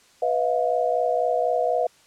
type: tone cluster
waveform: sine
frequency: 494.4 / 644 / 708 Hz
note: B4 / E5 / F5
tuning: +2 / -41 / +23 cents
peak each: -24 dBFS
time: 0.22-1.87 s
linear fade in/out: 5 ms
effects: white hiss -56 dBFS RMS until 2.06 s + low-pass 8000 Hz 12 dB/octave